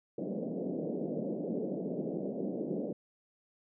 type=band-pass noise; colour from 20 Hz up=pink; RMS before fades=-36 dBFS; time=0.18-2.93 s; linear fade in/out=5 ms; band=170 to 590 Hz; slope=48 dB/octave; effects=none

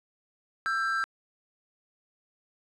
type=tone pair together; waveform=triangle; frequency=1334 / 1586.4 Hz; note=E6 / G6; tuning=+20 / +20 cents; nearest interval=minor third; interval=300 cents; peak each=-27 / -27 dBFS; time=0.66-1.04 s; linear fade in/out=0 ms; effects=resampled to 24000 Hz

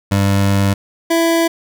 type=tone pair in turn; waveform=25% pulse; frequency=99 / 332.3 Hz; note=G2 / E4; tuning=+18 / +14 cents; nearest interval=octave + major sixth; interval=2096 cents; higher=second; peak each=-8 dBFS; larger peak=neither; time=0.11-0.74 / 1.1-1.48 s; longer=first; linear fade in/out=10 ms; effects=none

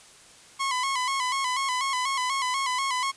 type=tone with vibrato; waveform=sawtooth; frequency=1046.5 Hz; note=C6; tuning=in tune; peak=-21 dBFS; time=0.59-3.12 s; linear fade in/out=20 ms; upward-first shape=square; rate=4.1 Hz; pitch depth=71 cents each way; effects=white hiss -51 dBFS RMS until 3.16 s + resampled to 22050 Hz

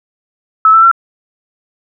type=tone with pitch steps; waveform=sine; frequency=1301 / 1328.3 / 1356.2 Hz; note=E6 / E6 / E6; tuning=-23 / +13 / +49 cents; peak=-3 dBFS; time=0.65-0.914 s; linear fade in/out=2 ms; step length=88 ms; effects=none

